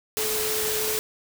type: tone in noise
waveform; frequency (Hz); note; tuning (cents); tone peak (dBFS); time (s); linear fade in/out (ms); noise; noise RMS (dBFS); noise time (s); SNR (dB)
sine; 432.2; A4; -31; -29; 0.17-0.99; 0; white; -27; 0.17-0.99; -5
effects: none